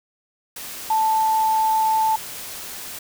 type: tone in noise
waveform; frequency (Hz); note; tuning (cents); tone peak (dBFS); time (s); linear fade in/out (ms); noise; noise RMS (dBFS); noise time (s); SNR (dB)
sine; 880; A5; 0; -16; 0.9-2.16; 5; white; -34; 0.56-2.99; +15
effects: none